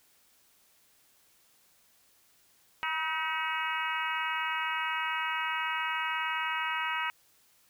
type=harmonic tone with a mistuned harmonic; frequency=319.5 Hz; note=D#4; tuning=46 cents sharp; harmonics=3 / 4 / 5 / 6 / 7 / 8 / 9; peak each=-35 / -36 / -37 / -38 / -38 / -39 / -40 dBFS; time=2.83-7.1 s; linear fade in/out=0 ms; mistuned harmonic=5; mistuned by=-53 cents; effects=white hiss -65 dBFS RMS until 7.69 s